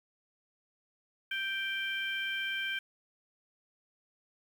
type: harmonic tone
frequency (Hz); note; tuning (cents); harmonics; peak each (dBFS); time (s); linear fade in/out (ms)
784; G5; 0; 2 / 3 / 4; -35 / -37 / -38; 1.31-2.79; 5
effects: 9-bit